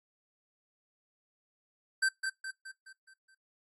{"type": "tone with echo", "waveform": "square", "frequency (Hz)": 1555, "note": "G6", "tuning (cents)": -14, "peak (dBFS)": -26, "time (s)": [2.02, 2.09], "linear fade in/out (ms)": 10, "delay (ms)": 210, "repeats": 6, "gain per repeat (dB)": -6, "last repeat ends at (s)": 3.35, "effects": ["noise-tail reverb RT60 0.2 s tail -25 dB re dry", "AAC 32 kbps"]}